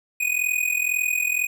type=tone with amplitude modulation; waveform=square; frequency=2484 Hz; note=D#7; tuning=3 cents flat; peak=-18 dBFS; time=0.2-1.47 s; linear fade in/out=10 ms; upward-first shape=sine; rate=42 Hz; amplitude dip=80%; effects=none